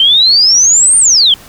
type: exponential two-way sweep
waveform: sine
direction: up then down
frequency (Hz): 3061 to 9100 to 3061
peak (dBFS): -4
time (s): 0-1.34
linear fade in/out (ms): 2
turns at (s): 0.98
effects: pink hiss -36 dBFS RMS until 1.48 s